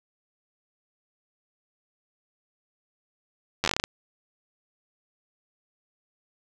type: slowing click train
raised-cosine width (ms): 0.2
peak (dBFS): -6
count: 10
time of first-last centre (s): 3.64-3.839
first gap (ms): 10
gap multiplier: 1.19
effects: none